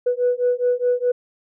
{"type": "beating tone pair", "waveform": "sine", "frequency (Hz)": [489.8, 494.6], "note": ["B4", "B4"], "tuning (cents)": [-14, 3], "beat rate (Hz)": 4.8, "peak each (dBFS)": -19, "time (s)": [0.06, 1.12], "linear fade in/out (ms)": 10, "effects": ["tanh soft clip ceiling -11 dBFS"]}